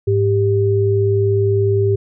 sine tone pair together, 104.46 / 394.4 Hz, G#2 / G4, +11 / +11 cents, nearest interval octave + major seventh, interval 2300 cents, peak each -15 dBFS, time 0.07-1.96 s, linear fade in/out 10 ms, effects none

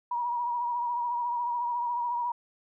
sine tone with vibrato, 960 Hz, B5, 49 cents flat, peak -27 dBFS, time 0.11-2.32 s, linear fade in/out 5 ms, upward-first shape triangle, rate 14 Hz, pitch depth 48 cents each way, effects none

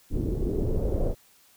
brown noise with low-pass filter sweep, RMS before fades -26 dBFS, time 0.1-1.15 s, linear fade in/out 50 ms, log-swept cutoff 310 to 570 Hz, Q 3.1, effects white hiss -59 dBFS RMS until 1.56 s

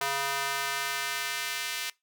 square tone with high-pass filter sweep, 138.59 Hz, C#3, in tune, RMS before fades -32 dBFS, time 0.01-1.9 s, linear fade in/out 2 ms, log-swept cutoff 890 to 2400 Hz, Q 1, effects noise-tail reverb RT60 0.2 s tail -22 dB re dry

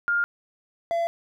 sine / triangle tone pair in turn, 1409 / 677 Hz, F6 / E5, +15 / +46 cents, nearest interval octave + minor second, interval 1269 cents, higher first, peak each -20 / -20 dBFS, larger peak neither, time 0.08-0.24 / 0.91-1.07 s, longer neither, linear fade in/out 0 ms, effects none

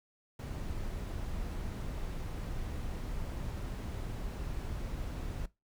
brown noise, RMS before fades -38 dBFS, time 0.39-5.46 s, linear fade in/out 5 ms, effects noise-tail reverb RT60 0.2 s tail -19 dB re dry

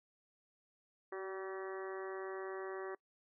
harmonic tone with a mistuned harmonic, 191.7 Hz, G3, 38 cents flat, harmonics 2 / 3 / 4 / 5 / 6 / 7 / 8 / 9 / 10, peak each -42 / -51 / -52 / -56 / -50 / -59 / -56 / -55 / -55 dBFS, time 1.12-2.95 s, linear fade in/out 5 ms, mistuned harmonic 2, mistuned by -17 cents, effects noise-tail reverb RT60 0.1 s tail -24 dB re dry

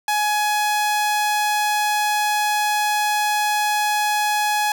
sawtooth tone, 840 Hz, G#5, 19 cents sharp, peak -14 dBFS, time 0.08-4.72 s, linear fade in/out 2 ms, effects none

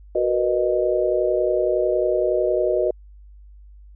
sine chord, B major seventh, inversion second, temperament just, 370.4 / 463 / 493.9 / 617.4 Hz, F#4 / A#4 / B4 / D#5, +2 / -12 / 0 / -14 cents, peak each -22 / -27 / -24 / -21 dBFS, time 0.15-2.91 s, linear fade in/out 5 ms, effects added 50 Hz sine -42 dBFS peak until 3.95 s

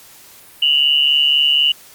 sine tone pair together, 2816 / 2960 Hz, F7 / F#7, +14 / 0 cents, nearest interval minor second, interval 86 cents, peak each -15 / -13 dBFS, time 0.62-1.72 s, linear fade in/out 5 ms, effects white hiss -43 dBFS RMS until 1.94 s + Opus 48 kbps

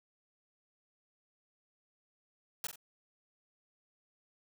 white noise with echo, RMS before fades -37 dBFS, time 2.64-2.67 s, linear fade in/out 2 ms, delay 44 ms, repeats 2, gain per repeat -8 dB, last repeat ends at 2.758 s, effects none

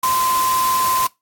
sine tone in noise, 1034 Hz, C6, 21 cents flat, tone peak -16 dBFS, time 0.03-1.07 s, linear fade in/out 5 ms, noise white, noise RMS -24 dBFS, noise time 0.03-1.07 s, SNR +5 dB, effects noise-tail reverb RT60 0.2 s tail -21 dB re dry + AAC 64 kbps

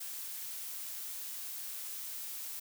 blue noise, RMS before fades -42 dBFS, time 0-2.6 s, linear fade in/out 10 ms, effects none

